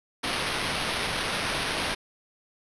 white noise with sample-and-hold, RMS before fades -29 dBFS, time 0.23-1.95 s, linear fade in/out 10 ms, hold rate 7350 Hz, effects resampled to 24000 Hz

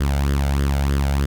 sawtooth tone with flanger, 69.8 Hz, C#2, 13 cents sharp, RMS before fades -19 dBFS, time 0-1.26 s, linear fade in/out 10 ms, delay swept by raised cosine 0.6 to 1.41 ms, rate 3.2 Hz, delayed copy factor +0.65, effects none

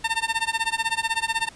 15% pulse tone with tremolo, 904 Hz, A5, 47 cents sharp, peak -13 dBFS, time 0.04-1.49 s, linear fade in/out 5 ms, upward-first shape sine, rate 16 Hz, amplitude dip 95%, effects pink hiss -48 dBFS RMS until 1.55 s + resampled to 22050 Hz

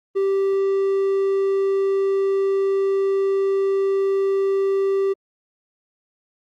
triangle tone, 390.7 Hz, G4, 6 cents flat, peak -15 dBFS, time 0.15-5.14 s, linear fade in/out 20 ms, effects Opus 32 kbps

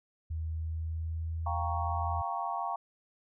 sine tone with pitch glide, 80 to 83.06 Hz, D#2 to E2, +49 to +14 cents, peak -32 dBFS, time 0.3-2.22 s, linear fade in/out 10 ms, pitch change +65 cents, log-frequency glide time 0.5-2.09 s
sine chord, G half-diminished seventh, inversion third, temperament equal, 698.5 / 784 / 932.3 / 1108.7 Hz, F5 / G5 / Bb5 / Db6, 0 / 0 / 0 / 0 cents, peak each -37 dBFS, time 1.46-2.76 s, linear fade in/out 5 ms
effects none

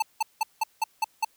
square tone bursts, 880 Hz, A5, in tune, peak -22 dBFS, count 7, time 0-1.248 s, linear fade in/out 5 ms, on 24 ms, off 180 ms, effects white hiss -64 dBFS RMS until 1.36 s

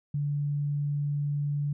sine tone, 144.9 Hz, D3, 23 cents flat, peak -26 dBFS, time 0.14-1.73 s, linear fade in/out 5 ms, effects none

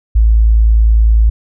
sine tone, 55 Hz, A1, in tune, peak -5 dBFS, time 0.15-1.3 s, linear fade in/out 10 ms, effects none

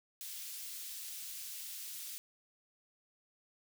white high-pass noise, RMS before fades -45 dBFS, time 0.21-2.18 s, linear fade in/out 0 ms, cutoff 3000 Hz, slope 12 dB/octave, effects none

